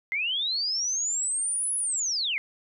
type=linear two-way sweep; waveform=sine; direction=up then down; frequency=2040 to 10460 to 2040 Hz; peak=-25 dBFS; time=0.12-2.38 s; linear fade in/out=0 ms; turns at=1.75 s; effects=none